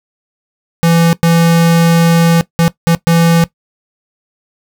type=tone bursts at uneven times; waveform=square; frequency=167.5 Hz; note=E3; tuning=28 cents sharp; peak=-7 dBFS; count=5; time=0.83-1.13 / 1.23-2.41 / 2.59-2.68 / 2.87-2.95 / 3.07-3.44 s; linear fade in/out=0 ms; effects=noise-tail reverb RT60 0.1 s tail -17 dB re dry